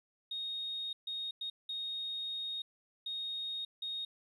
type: tone bursts at uneven times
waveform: triangle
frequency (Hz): 3723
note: A#7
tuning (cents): -3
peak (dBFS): -33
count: 6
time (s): 0.31-0.93 / 1.07-1.31 / 1.41-1.5 / 1.69-2.62 / 3.06-3.65 / 3.82-4.05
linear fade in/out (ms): 5
effects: tanh soft clip ceiling -34 dBFS + resampled to 32000 Hz